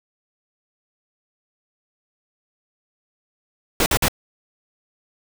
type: noise bursts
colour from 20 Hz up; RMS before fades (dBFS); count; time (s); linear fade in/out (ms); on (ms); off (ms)
pink; -18; 3; 3.8-4.083; 2; 61; 50
effects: none